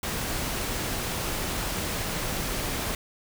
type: noise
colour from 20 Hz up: pink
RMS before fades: -30 dBFS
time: 0.03-2.95 s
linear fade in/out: 2 ms
effects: none